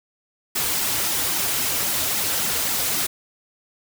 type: noise with flanger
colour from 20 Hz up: white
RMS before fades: -23 dBFS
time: 0.55-3.07 s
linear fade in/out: 10 ms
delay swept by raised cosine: 1.7 to 5.5 ms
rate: 3.7 Hz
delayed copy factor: -0.8
effects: none